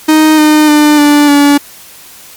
45% pulse tone with pitch steps, 311.1 / 304.9 / 298.8 / 292.8 / 286.9 Hz, D#4 / D#4 / D4 / D4 / D4, 0 / -35 / +30 / -5 / -40 cents, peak -3 dBFS, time 0.08-1.58 s, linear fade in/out 10 ms, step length 300 ms, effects white hiss -34 dBFS RMS until 2.36 s + MP3 96 kbps

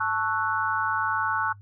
sine chord, F# minor seventh, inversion first, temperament equal, 880 / 1108.7 / 1318.5 / 1480 Hz, A5 / C#6 / E6 / F#6, 0 / 0 / 0 / 0 cents, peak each -29 / -29 / -30 / -27 dBFS, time 0-1.53 s, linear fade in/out 10 ms, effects noise-tail reverb RT60 0.1 s tail -20 dB re dry + added 101 Hz sine -45 dBFS peak until 1.61 s

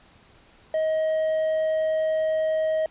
triangle tone with quantisation, 631 Hz, D#5, 24 cents sharp, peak -19 dBFS, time 0.74-2.86 s, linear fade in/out 2 ms, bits 8, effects pink hiss -55 dBFS RMS until 2.9 s + resampled to 8000 Hz

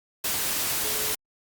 sine tone in noise, 430 Hz, A4, 40 cents flat, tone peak -37 dBFS, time 0.84-1.13 s, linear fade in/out 5 ms, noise white, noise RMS -27 dBFS, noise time 0.24-1.15 s, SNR -13 dB, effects Opus 48 kbps

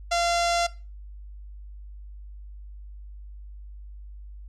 sawtooth tone with low-pass filter, 688 Hz, F5, 26 cents flat, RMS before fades -24 dBFS, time 0.11-0.67 s, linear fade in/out 10 ms, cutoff 6400 Hz, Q 1.6, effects noise-tail reverb RT60 0.3 s tail -18 dB re dry + added 50 Hz sine -39 dBFS peak until 4.48 s

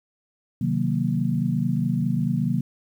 sine chord, C half-diminished seventh, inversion none, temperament equal, 130.81 / 155.56 / 185 / 233.1 Hz, C3 / Eb3 / Gb3 / Bb3, 0 / 0 / 0 / 0 cents, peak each -26 dBFS, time 0.61-2.61 s, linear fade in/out 5 ms, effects 9-bit

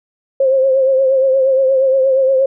sine tone with vibrato, 531 Hz, C5, 25 cents sharp, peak -9 dBFS, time 0.4-2.46 s, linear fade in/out 5 ms, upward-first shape triangle, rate 8.5 Hz, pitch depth 53 cents each way, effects none

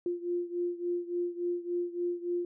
sine beating tone pair, 349.2 / 352.7 Hz, F4 / F4, 0 / +17 cents, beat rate 3.5 Hz, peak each -32 / -35 dBFS, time 0.06-2.45 s, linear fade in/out 2 ms, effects none

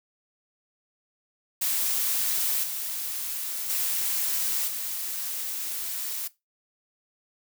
blue noise with level steps, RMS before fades -26 / -32 / -27 / -32 dBFS, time 1.61-6.28 s, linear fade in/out 10 ms, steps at 2.63 / 3.69 / 4.67 s, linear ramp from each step 10 ms, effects noise-tail reverb RT60 0.2 s tail -18 dB re dry

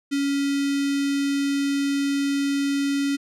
square tone with notch filter, 280 Hz, C#4, 18 cents sharp, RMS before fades -23 dBFS, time 0.11-3.17 s, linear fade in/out 20 ms, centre 840 Hz, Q 0.8, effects low-pass 9000 Hz 12 dB/octave

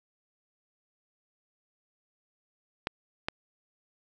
clicks, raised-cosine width 0.3 ms, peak -13 dBFS, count 2, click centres 2.871 / 3.285 s, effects none

